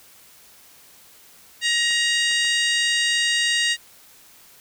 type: harmonic tone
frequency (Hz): 943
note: A#5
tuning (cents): +20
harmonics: 2 / 3 / 4 / 5 / 6 / 7 / 8 / 9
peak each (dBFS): -22 / -24 / -25 / -29 / -35 / -32 / -34 / -32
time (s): 1.61-3.77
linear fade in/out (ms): 50
type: clicks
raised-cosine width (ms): 0.3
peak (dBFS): -24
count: 3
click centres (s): 1.909 / 2.313 / 2.449
effects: white hiss -50 dBFS RMS until 4.6 s